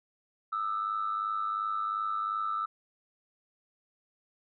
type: tone pair together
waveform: sine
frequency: 1215.7 / 1318.5 Hz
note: D#6 / E6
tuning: -41 / 0 cents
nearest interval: minor second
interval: 141 cents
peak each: -33 / -30 dBFS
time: 0.52-2.66 s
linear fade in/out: 10 ms
effects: tanh soft clip ceiling -23 dBFS